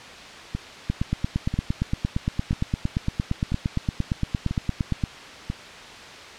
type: two click trains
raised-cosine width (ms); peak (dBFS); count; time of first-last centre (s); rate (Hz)
5; -10 / -14; 37 / 6; 0.9-5.038 / 0.55-5.5; 8.7 / 1.01
effects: white hiss -40 dBFS RMS until 6.38 s + low-pass 4000 Hz 12 dB/octave